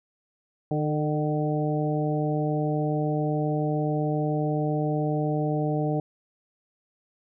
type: harmonic tone with a mistuned harmonic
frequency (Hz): 151.5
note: D#3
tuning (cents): -46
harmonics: 1 / 2 / 3 / 4 / 5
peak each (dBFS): -26 / -29 / -31 / -32 / -33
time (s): 0.71-6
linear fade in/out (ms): 2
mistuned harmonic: 3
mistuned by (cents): -28
effects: none